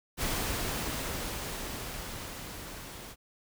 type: noise with level ramp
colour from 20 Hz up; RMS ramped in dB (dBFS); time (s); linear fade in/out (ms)
pink; -31 to -45; 0.17-3.16; 50
effects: none